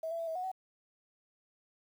sine tone with pitch steps, 646 / 668 / 664 / 646 / 732 / 754 Hz, E5 / E5 / E5 / E5 / F#5 / F#5, -35 / +23 / +12 / -35 / -19 / +32 cents, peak -34 dBFS, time 0.03-0.516 s, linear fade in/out 5 ms, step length 81 ms, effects 10-bit

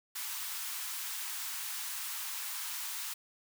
white high-pass noise, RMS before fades -39 dBFS, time 0.15-3.14 s, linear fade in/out 10 ms, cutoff 850 Hz, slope 48 dB/octave, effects none

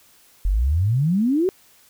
sine exponential sweep, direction up, 42.51 to 392 Hz, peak -16 dBFS, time 0.45-1.49 s, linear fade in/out 0 ms, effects white hiss -54 dBFS RMS until 1.89 s

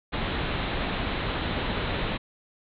pink low-pass noise, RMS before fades -29 dBFS, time 0.12-2.18 s, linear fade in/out 20 ms, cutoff 4000 Hz, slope 96 dB/octave, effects none

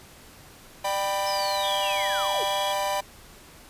45% pulse chord, G major, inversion second, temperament equal with one note detuned, 596.6 / 784 / 987.8 Hz, D5 / G5 / B5, +27 / 0 / 0 cents, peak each -29 dBFS, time 0.84-3.01 s, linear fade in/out 10 ms
sine linear sweep, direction down, 5274 to 331.9 Hz, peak -31 dBFS, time 1.26-2.44 s, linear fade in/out 10 ms
sine tone with pitch glide, 3290 to 3324 Hz, G#7 to G#7, -17 to +1 cents, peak -31 dBFS, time 1.63-2.73 s, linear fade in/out 10 ms, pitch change +18 cents, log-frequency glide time 1.94-2.07 s
effects pink hiss -49 dBFS RMS until 3.69 s + resampled to 32000 Hz

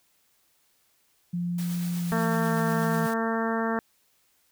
sine tone with pitch glide, 174.61 to 163.86 Hz, F3 to E3, 0 to -10 cents, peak -26 dBFS, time 1.33-3.07 s, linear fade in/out 10 ms, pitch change -110 cents, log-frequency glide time 1.98-2.54 s
white noise with tremolo, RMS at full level -41 dBFS, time 1.58-3.14 s, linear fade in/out 5 ms, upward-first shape sine, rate 8.2 Hz, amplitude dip 25%
harmonic tone, 226 Hz, A3, 47 cents sharp, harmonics 1 / 2 / 3 / 4 / 5 / 6 / 7 / 8, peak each -28 / -31 / -33 / -34 / -35 / -36 / -36 / -37 dBFS, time 2.12-3.79 s, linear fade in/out 0 ms
effects white hiss -67 dBFS RMS until 4.51 s

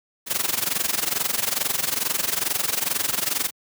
white noise with amplitude modulation, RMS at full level -21 dBFS, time 0.26-3.51 s, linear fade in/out 50 ms, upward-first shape sine, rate 22.3 Hz, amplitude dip 85%, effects high-pass 100 Hz 12 dB/octave

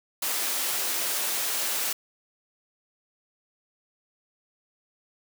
white high-pass noise, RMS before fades -28 dBFS, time 0.22-1.93 s, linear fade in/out 5 ms, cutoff 330 Hz, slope 12 dB/octave, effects none

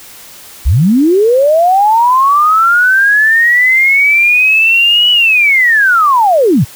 sine linear two-way sweep, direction up then down, 49.37 to 2960 to 89.4 Hz, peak -5 dBFS, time 0.65-6.65 s, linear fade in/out 20 ms, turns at 5.11 s, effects white hiss -34 dBFS RMS until 6.75 s

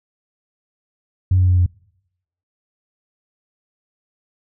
sine tone with pitch steps, 92.5 / 91.38 / 90.28 / 89.19 Hz, F#2 / F#2 / F#2 / F2, 0 / -21 / -42 / +37 cents, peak -10 dBFS, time 1.31-1.662 s, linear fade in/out 5 ms, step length 88 ms, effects noise-tail reverb RT60 0.8 s tail -25 dB re dry + tanh soft clip ceiling -7 dBFS

